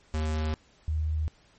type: tone pair in turn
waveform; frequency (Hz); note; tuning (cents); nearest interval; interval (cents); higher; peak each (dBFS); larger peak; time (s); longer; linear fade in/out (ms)
square / sine; 77.78 / 77.78; D#2 / D#2; 0 / 0; unison; 0; neither; -27 / -25; second; 0.14-0.54 / 0.88-1.28; neither; 0
effects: pink hiss -61 dBFS RMS until 1.58 s + MP3 32 kbps